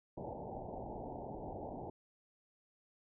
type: low-pass noise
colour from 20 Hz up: white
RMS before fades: -45 dBFS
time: 0.17-1.9 s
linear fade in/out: 5 ms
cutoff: 880 Hz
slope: 96 dB/octave
effects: none